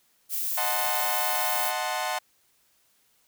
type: noise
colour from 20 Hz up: violet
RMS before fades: -29 dBFS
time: 0.29-1.73 s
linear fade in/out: 50 ms
type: chord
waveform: sawtooth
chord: D# diminished seventh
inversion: none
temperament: equal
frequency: 622.3 / 740 / 880 / 1046.5 Hz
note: D#5 / F#5 / A5 / C6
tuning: 0 / 0 / 0 / 0 cents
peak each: -31 / -27 / -29 / -30 dBFS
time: 0.57-2.19 s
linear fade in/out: 10 ms
effects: white hiss -66 dBFS RMS until 3.27 s